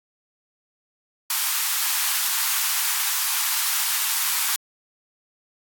white high-pass noise, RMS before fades -23 dBFS, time 1.3-4.56 s, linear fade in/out 2 ms, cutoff 840 Hz, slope 48 dB/octave, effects AAC 64 kbps

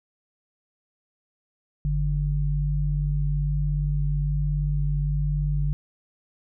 sine tone pair together, 49.34 / 146.83 Hz, G1 / D3, +12 / 0 cents, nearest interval octave + perfect fifth, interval 1888 cents, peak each -24 dBFS, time 1.85-5.73 s, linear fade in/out 0 ms, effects none

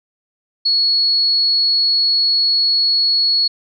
sine tone, 4360 Hz, C#8, 29 cents flat, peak -12 dBFS, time 0.65-3.48 s, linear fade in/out 10 ms, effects none

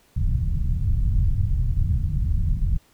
pink low-pass noise, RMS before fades -21 dBFS, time 0.16-2.78 s, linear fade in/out 10 ms, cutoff 130 Hz, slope 24 dB/octave, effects pink hiss -59 dBFS RMS until 2.93 s

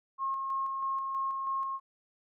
sine tone with tremolo, 1078 Hz, C#6, 49 cents flat, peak -29 dBFS, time 0.18-1.8 s, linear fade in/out 50 ms, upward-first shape square, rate 3.1 Hz, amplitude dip 30%, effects none

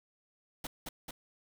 pink noise with echo, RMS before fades -39 dBFS, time 0.64-0.67 s, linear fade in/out 5 ms, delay 220 ms, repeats 2, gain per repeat -2 dB, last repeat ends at 1.11 s, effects none

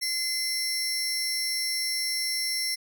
sawtooth tone pair together, 2057 / 5460 Hz, C7 / F8, -30 / -40 cents, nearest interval octave + perfect fourth, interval 1690 cents, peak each -29 / -25 dBFS, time 0.01-2.76 s, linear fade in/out 20 ms, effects none

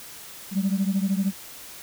sine beating tone pair, 190 / 203 Hz, F#3 / G#3, +46 / -39 cents, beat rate 13 Hz, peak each -22 / -24 dBFS, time 0.51-1.33 s, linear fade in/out 50 ms, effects tanh soft clip ceiling -16 dBFS + white hiss -42 dBFS RMS until 1.82 s

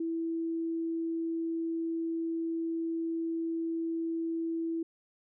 sine tone, 329.6 Hz, E4, in tune, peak -30 dBFS, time 0-4.83 s, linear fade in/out 5 ms, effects none

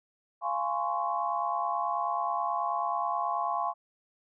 sine chord, Db major seventh, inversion first, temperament just, 693 / 831.5 / 1039.4 / 1108.7 Hz, F5 / Ab5 / C6 / Db6, -14 / +2 / -12 / 0 cents, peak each -33 dBFS, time 0.41-3.74 s, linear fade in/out 50 ms, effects none

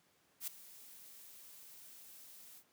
blue noise with ADSR envelope, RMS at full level -39 dBFS, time 0.4-2.64 s, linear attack 75 ms, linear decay 5 ms, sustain -17 dB, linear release 72 ms, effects pink hiss -72 dBFS RMS until 2.72 s + high-pass 150 Hz 12 dB/octave

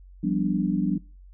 sine chord, G dominant seventh, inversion third, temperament equal, 174.61 / 196 / 246.9 / 293.7 Hz, F3 / G3 / B3 / D4, 0 / 0 / 0 / 0 cents, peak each -27 / -26 / -30 / -27 dBFS, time 0.23-0.98 s, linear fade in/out 10 ms, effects noise-tail reverb RT60 0.3 s tail -20 dB re dry + added 46 Hz sine -45 dBFS peak until 1.33 s

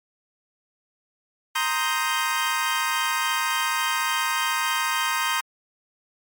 25% pulse chord, C minor seventh, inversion third, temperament equal with one note detuned, 932.3 / 1046.5 / 1251 / 1568 Hz, Bb5 / C6 / Eb6 / G6, 0 / 0 / +9 / 0 cents, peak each -24 dBFS, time 1.55-5.41 s, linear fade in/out 10 ms, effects MP3 96 kbps

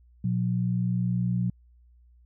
sine tone pair together, 120.26 / 180 Hz, B2 / F#3, -46 / -47 cents, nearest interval perfect fifth, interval 699 cents, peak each -26 dBFS, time 0.24-1.5 s, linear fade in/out 5 ms, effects added 60 Hz sine -54 dBFS peak until 2.25 s

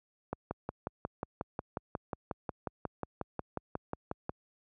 click train, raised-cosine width 1 ms, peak -20 dBFS, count 23, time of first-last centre 0.33-4.294 s, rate 5.55 Hz, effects high-pass 60 Hz 12 dB/octave

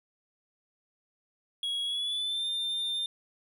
triangle tone with pitch glide, 3322 to 3602 Hz, G#7 to A7, 0 to +40 cents, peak -28 dBFS, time 1.63-3.06 s, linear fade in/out 2 ms, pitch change +140 cents, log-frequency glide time 1.84-2.46 s, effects none

